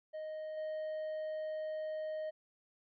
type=tone with level steps; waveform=triangle; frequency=622.3 Hz; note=D#5; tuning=in tune; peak=-38 / -35 dBFS; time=0.13-2.31 s; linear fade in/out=20 ms; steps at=0.57 s; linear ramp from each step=5 ms; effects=resampled to 11025 Hz